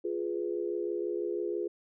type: chord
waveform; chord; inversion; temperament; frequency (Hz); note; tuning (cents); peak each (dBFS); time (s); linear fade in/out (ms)
sine; F diminished; none; equal; 349.2 / 415.3 / 493.9; F4 / Ab4 / Cb5; 0 / 0 / 0; -33 / -34 / -39; 0.04-1.68; 10
effects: none